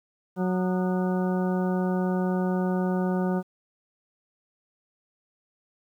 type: harmonic tone with a mistuned harmonic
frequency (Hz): 183.9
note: F#3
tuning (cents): -10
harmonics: 1 / 2 / 3 / 4 / 5 / 7 / 8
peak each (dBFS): -24 / -30 / -34 / -36 / -38 / -41 / -42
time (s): 0.36-3.43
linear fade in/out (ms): 50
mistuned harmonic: 7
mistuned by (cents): -87
effects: 10-bit